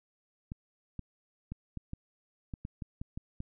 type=clicks; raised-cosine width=5 ms; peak=-26 dBFS; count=11; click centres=0.519 / 0.993 / 1.52 / 1.773 / 1.934 / 2.538 / 2.651 / 2.822 / 3.015 / 3.175 / 3.404 s; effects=none